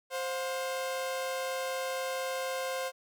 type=tone pair together; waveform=sawtooth; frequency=525 / 714.7 Hz; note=C5 / F5; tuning=+6 / +40 cents; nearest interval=perfect fourth; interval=534 cents; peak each=-29 / -36 dBFS; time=0.1-2.92 s; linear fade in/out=50 ms; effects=none